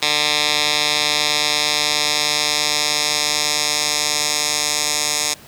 10% pulse tone with band-pass filter sweep, 149.3 Hz, D3, 29 cents sharp, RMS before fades -19 dBFS, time 0.02-5.34 s, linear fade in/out 5 ms, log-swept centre 4000 to 6500 Hz, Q 1.6, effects pink hiss -43 dBFS RMS until 5.47 s + high-pass 60 Hz 12 dB/octave

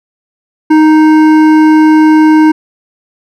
triangle tone with hard clipping, 311.1 Hz, D#4, in tune, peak -4 dBFS, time 0.7-2.52 s, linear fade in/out 10 ms, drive 15 dB, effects none

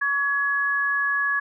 sine tone pair together, 1125 / 1688 Hz, C#6 / G#6, +25 / +28 cents, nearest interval perfect fifth, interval 703 cents, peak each -27 / -21 dBFS, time 0.01-1.4 s, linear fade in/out 10 ms, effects none

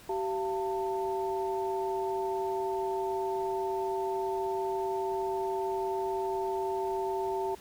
sine tone cluster, 384.9 / 687 / 894 Hz, G4 / F5 / A5, -32 / -29 / +27 cents, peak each -31 / -38 / -34 dBFS, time 0.09-7.55 s, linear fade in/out 5 ms, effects pink hiss -53 dBFS RMS until 7.6 s

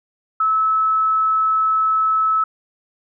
sine tone, 1300 Hz, E6, 24 cents flat, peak -14 dBFS, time 0.4-2.44 s, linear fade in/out 5 ms, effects none

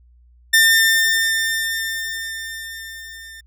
sawtooth tone with level ramp, 1801 Hz, A6, 40 cents sharp, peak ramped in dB -6 to -33 dBFS, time 0.53-3.41 s, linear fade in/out 10 ms, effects added 60 Hz sine -48 dBFS peak until 3.46 s

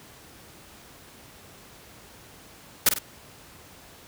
white noise with echo, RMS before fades -17 dBFS, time 2.86-2.89 s, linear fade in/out 5 ms, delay 49 ms, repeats 2, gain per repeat -7 dB, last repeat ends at 2.988 s, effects pink hiss -49 dBFS RMS until 4.07 s + high-pass 60 Hz 12 dB/octave

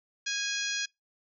harmonic tone with a mistuned harmonic, 830.6 Hz, G#5, in tune, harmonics 2 / 3 / 4 / 5 / 6 / 7 / 8, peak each -35 / -37 / -37 / -38 / -38 / -38 / -40 dBFS, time 0.26-0.86 s, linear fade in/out 10 ms, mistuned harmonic 2, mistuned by -19 cents, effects noise-tail reverb RT60 0.2 s tail -26 dB re dry

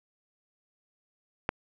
click, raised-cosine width 0.5 ms, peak -11 dBFS, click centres 1.491 s, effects none

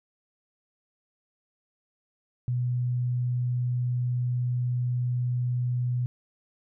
sine tone, 123.47 Hz, B2, in tune, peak -24 dBFS, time 2.48-6.06 s, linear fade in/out 0 ms, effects none

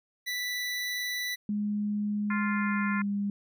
25% pulse tone, 1975.5 Hz, B6, in tune, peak -27 dBFS, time 0.26-1.36 s, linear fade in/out 20 ms
sine tone with pitch glide, 207.7 to 202.1 Hz, G#3 to G#3, 0 to -47 cents, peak -27 dBFS, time 1.49-3.3 s, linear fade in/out 2 ms, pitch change -47 cents, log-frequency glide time 2.38-2.99 s
harmonic tone, 349.2 Hz, F4, in tune, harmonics 3 / 4 / 5 / 6 / 7, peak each -35 / -35 / -36 / -37 / -43 dBFS, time 2.3-3.02 s, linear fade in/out 5 ms
effects none

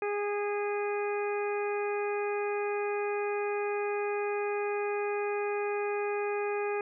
harmonic tone, 411 Hz, G#4, 18 cents flat, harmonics 1 / 2 / 3 / 4 / 5 / 6, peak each -30 / -37 / -41 / -43 / -45 / -41 dBFS, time 0.02-6.81 s, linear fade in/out 2 ms, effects none

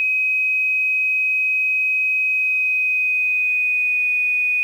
sine tone with pitch glide, 2527 to 2482 Hz, D#7 to D#7, +26 to -5 cents, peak -16 dBFS, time 0-4.63 s, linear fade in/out 0 ms, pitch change -31 cents, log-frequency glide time 2.29-4.07 s, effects 8-bit

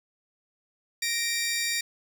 15% pulse tone pair together, 1864.4 / 2349 Hz, A#6 / D7, 0 / 0 cents, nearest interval major third, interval 400 cents, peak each -23 / -22 dBFS, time 1.02-1.81 s, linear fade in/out 5 ms, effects none

